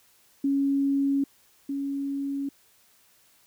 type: tone pair in turn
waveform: sine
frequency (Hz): 277.2 / 278.2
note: C#4 / C#4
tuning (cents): 0 / +6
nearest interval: unison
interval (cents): 6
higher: second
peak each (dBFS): -21 / -27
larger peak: first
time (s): 0.44-1.24 / 1.69-2.49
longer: neither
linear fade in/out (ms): 5
effects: white hiss -61 dBFS RMS until 3.46 s